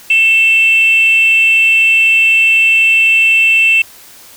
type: tone with frequency modulation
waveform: sine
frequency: 2668 Hz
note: E7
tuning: 20 cents sharp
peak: -5 dBFS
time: 0.1-3.82 s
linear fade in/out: 5 ms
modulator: 476 Hz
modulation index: 0.31
effects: tanh soft clip ceiling -2 dBFS + white hiss -38 dBFS RMS until 4.36 s